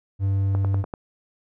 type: tone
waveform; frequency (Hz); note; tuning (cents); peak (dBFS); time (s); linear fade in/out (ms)
triangle; 97.8; G2; -4; -17; 0.19-0.85; 50
type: click train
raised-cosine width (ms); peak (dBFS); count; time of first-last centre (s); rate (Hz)
1; -17; 5; 0.55-0.938; 10.3
effects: none